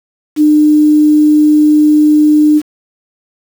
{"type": "tone with quantisation", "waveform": "sine", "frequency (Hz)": 301.9, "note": "D4", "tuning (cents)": 48, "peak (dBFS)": -4, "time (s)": [0.36, 2.62], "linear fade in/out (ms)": 50, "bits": 5, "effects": []}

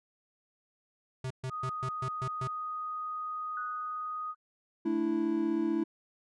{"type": "tone bursts", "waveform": "square", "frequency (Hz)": 130, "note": "C3", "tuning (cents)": -11, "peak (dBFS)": -34, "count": 7, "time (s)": [1.24, 2.475], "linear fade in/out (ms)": 5, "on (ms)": 65, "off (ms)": 130}
{"type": "tone", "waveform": "sine", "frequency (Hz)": 1244.5, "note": "D#6", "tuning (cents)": 0, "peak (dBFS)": -34, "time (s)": [1.49, 4.35], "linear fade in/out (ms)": 50}
{"type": "tone with exponential decay", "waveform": "sine", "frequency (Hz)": 1476, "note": "F#6", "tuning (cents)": -5, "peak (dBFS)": -37, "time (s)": [3.57, 4.36], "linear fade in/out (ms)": 2, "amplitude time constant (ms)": 170}
{"type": "chord", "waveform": "triangle", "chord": "A suspended fourth", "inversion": "none", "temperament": "equal", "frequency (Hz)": [220, 293.7, 329.6], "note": ["A3", "D4", "E4"], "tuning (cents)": [0, 0, 0], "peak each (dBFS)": [-33, -32, -27], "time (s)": [4.85, 5.84], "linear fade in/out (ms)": 10}
{"effects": ["resampled to 22050 Hz"]}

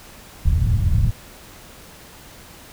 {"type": "low-pass noise", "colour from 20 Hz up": "white", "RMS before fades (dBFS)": -17, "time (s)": [0.45, 1.11], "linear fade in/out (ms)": 5, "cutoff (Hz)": 110, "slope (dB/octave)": 24, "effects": ["pink hiss -43 dBFS RMS until 2.72 s"]}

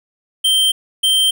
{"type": "tone pair in turn", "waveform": "square", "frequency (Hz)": [3136, 3136], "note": ["G7", "G7"], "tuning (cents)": [0, 0], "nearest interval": "unison", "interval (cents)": 0, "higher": "neither", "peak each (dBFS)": [-12, -12], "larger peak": "neither", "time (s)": [[0.44, 0.72], [1.03, 1.31]], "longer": "neither", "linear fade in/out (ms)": 10, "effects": []}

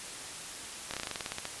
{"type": "slowing click train", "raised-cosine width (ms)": 0.2, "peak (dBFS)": -17, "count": 13, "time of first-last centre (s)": [0.91, 1.454], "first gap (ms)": 27, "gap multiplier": 1.09, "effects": ["white hiss -42 dBFS RMS until 1.6 s", "resampled to 24000 Hz"]}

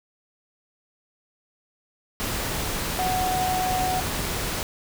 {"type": "tone in noise", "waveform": "sine", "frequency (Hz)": 740, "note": "F#5", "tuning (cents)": 0, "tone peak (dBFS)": -23, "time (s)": [2.99, 4], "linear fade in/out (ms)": 0, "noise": "pink", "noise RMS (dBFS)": -28, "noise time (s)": [2.2, 4.63], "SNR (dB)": 2, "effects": []}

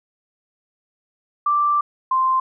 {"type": "tone pair in turn", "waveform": "sine", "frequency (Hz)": [1174.7, 1044.1], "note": ["D6", "C6"], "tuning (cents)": [0, -4], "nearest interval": "major second", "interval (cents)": 204, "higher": "first", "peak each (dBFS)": -15, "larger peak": "neither", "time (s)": [[1.46, 1.81], [2.11, 2.4]], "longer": "first", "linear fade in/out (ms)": 5, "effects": []}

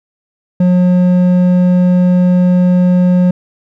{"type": "tone with hard clipping", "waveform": "sine", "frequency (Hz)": 180, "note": "F#3", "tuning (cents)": -47, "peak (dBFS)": -8, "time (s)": [0.6, 3.31], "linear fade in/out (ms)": 5, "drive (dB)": 6, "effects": []}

